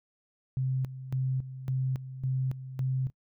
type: tone with tremolo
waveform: sine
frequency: 130.81 Hz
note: C3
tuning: in tune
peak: -26 dBFS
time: 0.57-3.1 s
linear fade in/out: 0 ms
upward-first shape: square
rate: 1.8 Hz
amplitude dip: 75%
effects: noise-tail reverb RT60 0.1 s tail -25 dB re dry